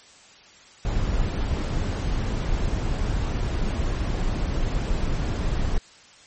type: noise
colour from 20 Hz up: brown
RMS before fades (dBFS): -24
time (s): 0.85-5.78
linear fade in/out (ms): 2
effects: white hiss -50 dBFS RMS until 6.26 s + MP3 32 kbps